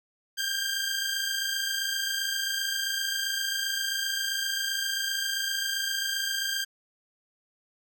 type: tone pair together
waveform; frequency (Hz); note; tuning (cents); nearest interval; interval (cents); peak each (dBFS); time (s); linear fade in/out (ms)
15% pulse; 1579.4 / 1607; G6 / G6; +13 / +43; unison; 30; -24; 0.37-6.65; 20
effects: none